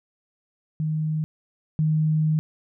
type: tone pair in turn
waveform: sine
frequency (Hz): 155.56 / 155.56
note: D#3 / D#3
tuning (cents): 0 / 0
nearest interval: unison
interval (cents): 0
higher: neither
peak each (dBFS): -22 / -18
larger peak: second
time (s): 0.8-1.24 / 1.79-2.39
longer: second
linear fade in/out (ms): 0
effects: none